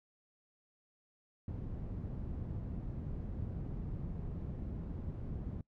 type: low-pass noise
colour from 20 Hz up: white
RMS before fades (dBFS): -41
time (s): 1.48-5.61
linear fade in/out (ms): 2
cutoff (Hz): 140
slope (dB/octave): 12
effects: noise-tail reverb RT60 0.1 s tail -22 dB re dry